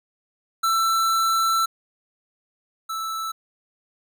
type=tone pair in turn; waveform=square; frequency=1335 / 1317.4 Hz; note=E6 / E6; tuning=+22 / -1 cents; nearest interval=unison; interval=23 cents; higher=first; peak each=-19 / -27 dBFS; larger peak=first; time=0.63-1.66 / 2.89-3.32 s; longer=first; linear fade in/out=10 ms; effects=none